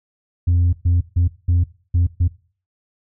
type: tone bursts at uneven times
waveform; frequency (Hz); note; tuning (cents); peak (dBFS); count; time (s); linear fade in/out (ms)
sine; 87.31; F2; 0; -10; 6; 0.47-0.73 / 0.85-1.01 / 1.16-1.28 / 1.48-1.64 / 1.94-2.07 / 2.2-2.28; 10
effects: noise-tail reverb RT60 0.4 s tail -20 dB re dry + tanh soft clip ceiling -11 dBFS